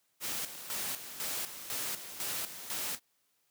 white noise with tremolo, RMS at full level -36 dBFS, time 0.2-3 s, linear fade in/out 50 ms, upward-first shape square, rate 2 Hz, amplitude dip 65%, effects white hiss -75 dBFS RMS until 3.5 s + high-pass 100 Hz 12 dB/octave

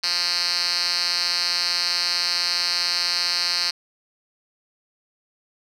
5% pulse tone with band-pass filter, 175.4 Hz, F3, 8 cents sharp, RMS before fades -23 dBFS, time 0.03-3.71 s, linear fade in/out 10 ms, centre 4300 Hz, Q 6.8, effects none

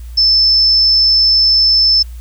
sine tone, 5274 Hz, E8, in tune, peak -7 dBFS, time 0.17-2.03 s, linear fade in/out 10 ms, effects added 59 Hz sine -26 dBFS peak until 2.2 s + white hiss -47 dBFS RMS until 2.2 s

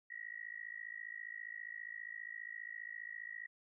sine tone with amplitude modulation, 1909 Hz, A#6, 41 cents sharp, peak -40 dBFS, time 0.1-3.47 s, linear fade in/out 10 ms, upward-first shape sine, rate 54.9 Hz, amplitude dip 100%, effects none

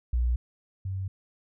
sine tone pair in turn, 60.3 / 95.44 Hz, B1 / G2, -41 / -46 cents, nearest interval minor sixth, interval 795 cents, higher second, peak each -22 / -29 dBFS, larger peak first, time 0.13-0.36 / 0.85-1.08 s, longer neither, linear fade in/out 5 ms, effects none

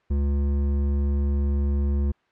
sine tone with hard clipping, 70.7 Hz, C#2, 35 cents sharp, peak -22 dBFS, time 0.1-2.12 s, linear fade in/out 10 ms, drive 10 dB, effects white hiss -65 dBFS RMS until 2.31 s + low-pass 2000 Hz 12 dB/octave

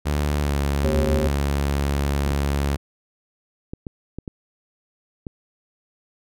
sawtooth tone with pitch glide, 73.42 to 70.63 Hz, D2 to C#2, 0 to +33 cents, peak -16 dBFS, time 0.05-2.77 s, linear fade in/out 20 ms, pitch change -67 cents, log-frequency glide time 0.41-0.55 s
harmonic tone, 77.4 Hz, D#2, 9 cents flat, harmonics 1 / 3 / 5 / 7, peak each -26 / -26 / -26 / -26 dBFS, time 0.84-1.28 s, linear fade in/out 5 ms
clicks, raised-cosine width 3 ms, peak -18 dBFS, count 7, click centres 2.271 / 2.311 / 3.735 / 3.868 / 4.186 / 4.278 / 5.268 s
effects none

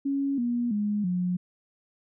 sine tone with pitch steps, 277.2 / 239.9 / 207.7 / 179.74 Hz, C#4 / A#3 / G#3 / F#3, 0 / +50 / 0 / -50 cents, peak -24 dBFS, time 0.05-1.37 s, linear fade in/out 10 ms, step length 330 ms, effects none

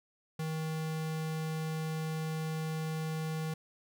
square tone, 158.3 Hz, D#3, 30 cents sharp, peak -34 dBFS, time 0.39-3.54 s, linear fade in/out 5 ms, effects none

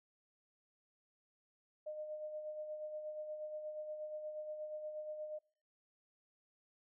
sine tone with tremolo, 611 Hz, D#5, 32 cents flat, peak -40 dBFS, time 1.86-5.39 s, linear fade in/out 10 ms, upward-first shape sine, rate 8.4 Hz, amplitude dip 45%, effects noise-tail reverb RT60 0.5 s tail -26 dB re dry

